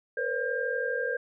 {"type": "tone cluster", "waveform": "sine", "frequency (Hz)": [468.4, 509, 561, 1601], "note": ["A#4", "C5", "C#5", "G6"], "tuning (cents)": [8, -48, 21, 36], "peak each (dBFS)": [-33, -32, -37, -31], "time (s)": [0.17, 1.17], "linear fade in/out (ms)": 5, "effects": []}